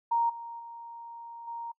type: tone with level steps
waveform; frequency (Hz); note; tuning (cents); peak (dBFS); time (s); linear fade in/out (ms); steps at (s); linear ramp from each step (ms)
sine; 932.3; A#5; 0; -23 / -38 / -41 / -35; 0.11-1.72; 10; 0.29 / 0.59 / 1.47; 10
effects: noise-tail reverb RT60 0.1 s tail -26 dB re dry